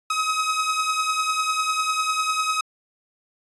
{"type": "beating tone pair", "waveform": "sawtooth", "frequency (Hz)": [1268, 1278], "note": ["D#6", "D#6"], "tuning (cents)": [32, 46], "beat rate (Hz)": 10, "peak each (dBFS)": [-19, -23], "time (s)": [0.1, 2.61], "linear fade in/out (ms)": 5, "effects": ["resampled to 24000 Hz"]}